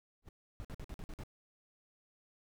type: noise with exponential growth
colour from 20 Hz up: brown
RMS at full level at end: -44 dBFS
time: 0.22-0.29 s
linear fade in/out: 5 ms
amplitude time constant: 15 ms
type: noise bursts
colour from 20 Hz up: brown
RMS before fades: -44 dBFS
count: 7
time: 0.6-1.235 s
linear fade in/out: 0 ms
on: 47 ms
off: 51 ms
effects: none